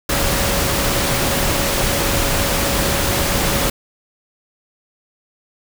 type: tone in noise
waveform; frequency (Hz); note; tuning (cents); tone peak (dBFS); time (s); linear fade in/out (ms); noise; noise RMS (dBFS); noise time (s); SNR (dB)
sine; 558; C#5; +11; -26; 0.09-3.7; 5; pink; -18; 0.09-3.7; -11
effects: none